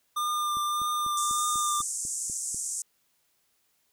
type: tone with vibrato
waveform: square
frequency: 1200 Hz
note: D6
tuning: 37 cents sharp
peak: -27 dBFS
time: 0.16-1.82 s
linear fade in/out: 10 ms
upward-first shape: triangle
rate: 1.7 Hz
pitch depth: 18 cents each way
type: click train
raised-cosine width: 3 ms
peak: -33 dBFS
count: 9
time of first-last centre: 0.57-2.545 s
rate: 4.05 Hz
type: band-pass noise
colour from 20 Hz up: white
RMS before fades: -33 dBFS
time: 1.17-2.82 s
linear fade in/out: 2 ms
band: 6400 to 9100 Hz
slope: 48 dB/octave
effects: white hiss -71 dBFS RMS until 3.92 s